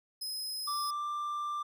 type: tone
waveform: sawtooth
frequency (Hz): 5090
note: D#8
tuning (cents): +39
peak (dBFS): -33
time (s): 0.21-0.91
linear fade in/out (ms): 10
type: tone with pitch glide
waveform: triangle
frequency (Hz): 1174 to 1183.5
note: D6 to D6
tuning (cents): -1 to +13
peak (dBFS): -31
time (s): 0.67-1.63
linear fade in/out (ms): 10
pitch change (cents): +14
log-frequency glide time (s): 0.82-1.09
effects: none